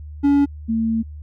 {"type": "tone pair in turn", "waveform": ["triangle", "sine"], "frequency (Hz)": [283.5, 225], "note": ["C#4", "A3"], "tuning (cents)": [39, 39], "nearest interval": "major third", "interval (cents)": 400, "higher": "first", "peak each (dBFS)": [-10, -17], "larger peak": "first", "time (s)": [[0.23, 0.46], [0.68, 1.03]], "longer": "second", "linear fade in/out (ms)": 20, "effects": ["added 75 Hz sine -32 dBFS peak until 1.22 s"]}